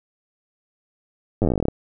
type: slowing click train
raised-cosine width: 2 ms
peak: -7 dBFS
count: 16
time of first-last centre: 1.42-1.684 s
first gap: 9 ms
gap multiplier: 1.09
effects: none